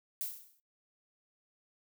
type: noise with exponential decay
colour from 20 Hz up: violet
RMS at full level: -34 dBFS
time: 0.21-0.6 s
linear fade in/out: 0 ms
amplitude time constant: 84 ms
effects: noise-tail reverb RT60 0.2 s tail -24 dB re dry